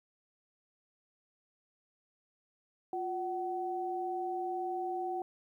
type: tone pair together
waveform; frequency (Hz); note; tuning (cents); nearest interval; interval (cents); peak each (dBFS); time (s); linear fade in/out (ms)
sine; 354.3 / 753; F4 / F#5; +25 / +30; octave + minor second; 1305; -37 / -35; 2.93-5.22; 2
effects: 12-bit